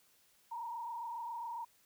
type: tone with frequency modulation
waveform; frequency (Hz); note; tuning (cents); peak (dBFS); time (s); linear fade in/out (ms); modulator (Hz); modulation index
sine; 936; A#5; +7; -39; 0.51-1.65; 10; 27.3; 1.2
effects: white hiss -69 dBFS RMS until 1.85 s